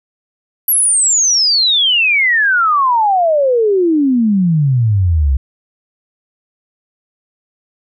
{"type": "exponential sweep", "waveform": "sine", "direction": "down", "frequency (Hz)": [11840, 63.8], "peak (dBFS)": -9, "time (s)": [0.68, 5.37], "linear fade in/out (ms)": 5, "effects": []}